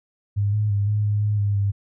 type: tone with pitch steps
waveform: sine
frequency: 101.7 / 105.8 / 101.2 / 105 / 103.9 / 104.7 / 101.8 / 100.1 Hz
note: G#2 / G#2 / G#2 / G#2 / G#2 / G#2 / G#2 / G2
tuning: -36 / +33 / -44 / +19 / +1 / +15 / -34 / +37 cents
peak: -18 dBFS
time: 0.36-1.72 s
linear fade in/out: 20 ms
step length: 170 ms
effects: none